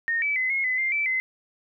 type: tone with pitch steps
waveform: sine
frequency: 1843 / 2302 / 2035 / 2161 / 2019 / 2102 / 2322 / 2050 Hz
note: A#6 / D7 / C7 / C#7 / B6 / C7 / D7 / C7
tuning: -20 / -35 / -49 / -45 / +38 / +7 / -20 / -36 cents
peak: -22 dBFS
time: 0.08-1.2 s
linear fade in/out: 0 ms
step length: 140 ms
effects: none